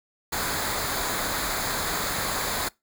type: noise with comb filter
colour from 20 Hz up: pink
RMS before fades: -28 dBFS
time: 0.32-2.69 s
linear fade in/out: 10 ms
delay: 0.35 ms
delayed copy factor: -0.6
effects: noise-tail reverb RT60 0.2 s tail -23 dB re dry